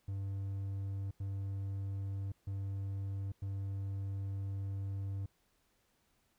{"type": "tone bursts at uneven times", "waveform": "triangle", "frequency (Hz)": 98, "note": "G2", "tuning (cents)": 0, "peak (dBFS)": -34, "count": 4, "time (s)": [[0.08, 1.11], [1.2, 2.32], [2.47, 3.32], [3.42, 5.26]], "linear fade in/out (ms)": 5, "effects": ["pink hiss -75 dBFS RMS until 6.38 s"]}